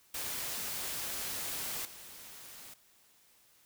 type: noise with level steps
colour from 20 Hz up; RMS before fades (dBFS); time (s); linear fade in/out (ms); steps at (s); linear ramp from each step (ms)
white; -38 / -50; 0.14-2.74; 5; 1.85; 2
effects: white hiss -65 dBFS RMS until 3.65 s